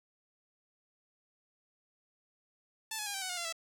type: tone with pitch steps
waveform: 5% pulse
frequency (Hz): 880 / 844.6 / 810.7 / 778.1 / 746.9 / 716.8 / 688 / 660.4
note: A5 / G#5 / G#5 / G5 / F#5 / F5 / F5 / E5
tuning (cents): 0 / +29 / -42 / -13 / +16 / +45 / -26 / +3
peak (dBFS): -24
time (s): 2.91-3.526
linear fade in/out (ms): 5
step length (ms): 77
effects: none